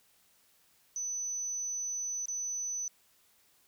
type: tone with dropouts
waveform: sine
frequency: 6000 Hz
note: F#8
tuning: 23 cents sharp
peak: -33 dBFS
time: 0.96-2.88 s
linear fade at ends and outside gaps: 1 ms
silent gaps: 2.257-2.283 s
effects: white hiss -67 dBFS RMS until 3.67 s